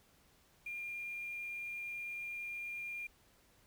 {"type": "tone with quantisation", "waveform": "sine", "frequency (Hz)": 2403, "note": "D7", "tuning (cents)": 39, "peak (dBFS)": -40, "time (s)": [0.66, 3.07], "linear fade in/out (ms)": 5, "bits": 10, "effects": ["pink hiss -68 dBFS RMS until 3.66 s"]}